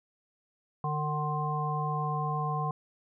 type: harmonic tone with a mistuned harmonic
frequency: 150.2 Hz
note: D3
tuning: 39 cents sharp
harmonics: 1 / 3 / 5 / 7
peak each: -31 / -40 / -35 / -33 dBFS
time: 0.84-2.71 s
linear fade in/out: 2 ms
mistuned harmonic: 3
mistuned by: +19 cents
effects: none